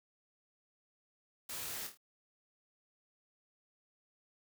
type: noise with echo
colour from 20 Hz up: white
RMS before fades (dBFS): -43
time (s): 1.49-1.87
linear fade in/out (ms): 5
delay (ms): 26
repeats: 4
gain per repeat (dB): -6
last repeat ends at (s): 1.974
effects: none